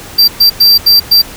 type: tone bursts at uneven times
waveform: square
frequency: 4699 Hz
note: D8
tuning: in tune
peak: -3 dBFS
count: 5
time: 0.18-0.28 / 0.4-0.5 / 0.6-0.78 / 0.86-1 / 1.11-1.22 s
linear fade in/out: 10 ms
effects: pink hiss -29 dBFS RMS until 1.36 s